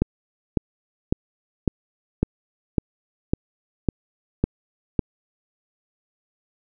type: click train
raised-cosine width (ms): 3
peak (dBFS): -5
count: 10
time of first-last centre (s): 0.02-4.992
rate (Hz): 1.81
effects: none